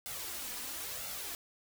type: noise with flanger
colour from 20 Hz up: white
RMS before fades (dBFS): -41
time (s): 0.06-1.35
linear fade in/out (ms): 0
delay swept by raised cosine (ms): 1.4 to 4.1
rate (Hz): 1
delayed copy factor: +0.6
effects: none